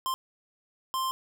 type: tone bursts at uneven times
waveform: square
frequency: 1050 Hz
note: C6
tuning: 6 cents sharp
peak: -28 dBFS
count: 2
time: 0.06-0.14 / 0.94-1.11 s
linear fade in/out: 0 ms
effects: none